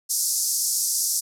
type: band-pass noise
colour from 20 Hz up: pink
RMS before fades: -24 dBFS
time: 0.09-1.21 s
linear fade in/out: 20 ms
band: 5100 to 13000 Hz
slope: 48 dB/octave
effects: none